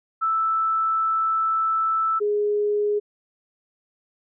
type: tone pair in turn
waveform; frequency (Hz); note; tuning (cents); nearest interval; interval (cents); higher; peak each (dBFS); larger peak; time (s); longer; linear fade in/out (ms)
sine; 1318.5 / 415.3; E6 / G#4; 0 / 0; octave + minor sixth; 2000; first; -19; neither; 0.21-2.2 / 2.2-3; first; 20
effects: none